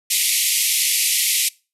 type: band-pass noise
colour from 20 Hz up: white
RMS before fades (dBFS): -19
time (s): 0.1-1.49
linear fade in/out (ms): 10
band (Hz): 2000 to 13000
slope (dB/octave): 96
effects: noise-tail reverb RT60 0.3 s tail -23 dB re dry